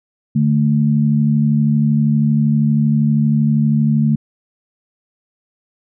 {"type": "tone pair together", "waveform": "sine", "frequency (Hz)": [147.32, 220], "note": ["D3", "A3"], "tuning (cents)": [6, 0], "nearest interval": "perfect fifth", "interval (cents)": 694, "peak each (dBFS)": -14, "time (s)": [0.35, 4.16], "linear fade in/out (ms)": 10, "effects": []}